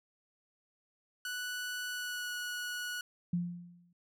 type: tone with pitch glide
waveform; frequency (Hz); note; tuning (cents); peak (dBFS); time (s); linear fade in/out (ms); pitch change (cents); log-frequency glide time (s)
sawtooth; 1480 to 1464.7; F#6 to F#6; 0 to -18; -33; 1.25-3.01; 2; -18; 1.89-2.33
type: tone with exponential decay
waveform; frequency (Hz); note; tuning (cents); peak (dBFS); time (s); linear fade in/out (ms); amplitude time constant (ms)
sine; 174.61; F3; 0; -27; 3.33-3.93; 5; 130
effects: none